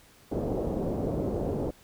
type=low-pass noise; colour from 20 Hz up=white; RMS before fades=-30 dBFS; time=0.31-1.71 s; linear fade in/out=10 ms; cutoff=550 Hz; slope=24 dB/octave; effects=pink hiss -57 dBFS RMS until 1.83 s